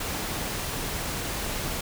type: noise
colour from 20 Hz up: pink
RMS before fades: -31 dBFS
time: 0-1.81 s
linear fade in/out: 5 ms
effects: none